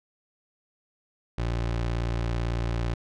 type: tone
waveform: 25% pulse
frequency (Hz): 58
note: A#1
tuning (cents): -8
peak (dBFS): -22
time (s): 1.38-2.94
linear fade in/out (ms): 5
effects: low-pass 5000 Hz 12 dB/octave